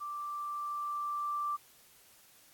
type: tone with level ramp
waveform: sine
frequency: 1174.7 Hz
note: D6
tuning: in tune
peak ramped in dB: -37 to -31 dBFS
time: 0-1.57 s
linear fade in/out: 20 ms
effects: white hiss -61 dBFS RMS until 2.53 s + AAC 64 kbps